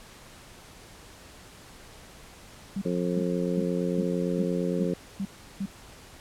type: tone bursts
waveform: sine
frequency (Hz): 196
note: G3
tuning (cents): 0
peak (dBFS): -27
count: 8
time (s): 2.76-5.658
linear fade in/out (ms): 5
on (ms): 56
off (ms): 350
type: harmonic tone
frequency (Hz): 88.8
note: F2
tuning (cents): +29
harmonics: 2 / 3 / 4 / 5 / 6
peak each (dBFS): -28 / -33 / -33 / -32 / -34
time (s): 2.85-4.94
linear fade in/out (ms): 5
effects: pink hiss -49 dBFS RMS until 6.2 s + low-pass 11000 Hz 12 dB/octave